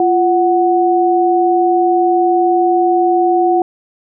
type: tone pair together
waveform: sine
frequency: 347 / 740 Hz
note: F4 / F#5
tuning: -11 / 0 cents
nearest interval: octave + minor second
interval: 1311 cents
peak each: -12 dBFS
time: 0-3.62 s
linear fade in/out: 2 ms
effects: none